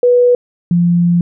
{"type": "tone pair in turn", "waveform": "sine", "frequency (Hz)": [490, 173.24], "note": ["B4", "F3"], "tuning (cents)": [-14, -14], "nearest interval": "octave + tritone", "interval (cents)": 1800, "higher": "first", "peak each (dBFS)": [-6, -8], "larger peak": "first", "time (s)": [[0.03, 0.35], [0.71, 1.21]], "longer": "second", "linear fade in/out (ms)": 2, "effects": []}